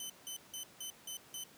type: tone bursts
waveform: 15% pulse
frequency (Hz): 3043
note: F#7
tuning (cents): +48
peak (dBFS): -34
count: 6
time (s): 0-1.438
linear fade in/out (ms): 2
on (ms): 98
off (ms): 170
effects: pink hiss -59 dBFS RMS until 1.57 s + high-pass 150 Hz 12 dB/octave